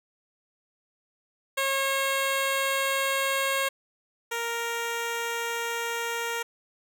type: tone pair in turn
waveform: 10% pulse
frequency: 543 / 466.2 Hz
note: C#5 / A#4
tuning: -36 / 0 cents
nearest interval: minor third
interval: 264 cents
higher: first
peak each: -16 / -20 dBFS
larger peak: first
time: 1.57-3.69 / 4.31-6.43 s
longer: neither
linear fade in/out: 10 ms
effects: none